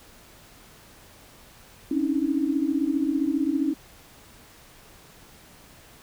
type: tone cluster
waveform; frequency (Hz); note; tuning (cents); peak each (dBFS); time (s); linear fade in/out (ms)
sine; 271.9 / 287.1 / 319.2; C#4 / D4 / D#4; -33 / -39 / +44; -26; 1.91-3.74; 5
effects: pink hiss -51 dBFS RMS until 6.02 s